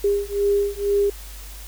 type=beating tone pair; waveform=sine; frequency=403.1 / 405.2 Hz; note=G4 / G#4; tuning=+48 / -43 cents; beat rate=2.1 Hz; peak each=-21 dBFS; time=0.04-1.1 s; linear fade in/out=5 ms; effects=added 50 Hz sine -36 dBFS peak until 1.67 s + white hiss -42 dBFS RMS until 1.67 s